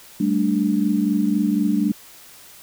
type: chord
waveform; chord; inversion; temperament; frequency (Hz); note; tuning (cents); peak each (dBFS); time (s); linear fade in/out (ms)
sine; G suspended second; none; equal; 196 / 220 / 293.7; G3 / A3 / D4; 0 / 0 / 0; -21; 0.2-1.92; 5
effects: white hiss -45 dBFS RMS until 2.62 s